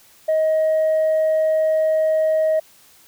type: tone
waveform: sine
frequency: 630 Hz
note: D#5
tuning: 21 cents sharp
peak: -13 dBFS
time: 0.28-2.6 s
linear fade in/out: 10 ms
effects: tanh soft clip ceiling -13 dBFS + white hiss -51 dBFS RMS until 3.07 s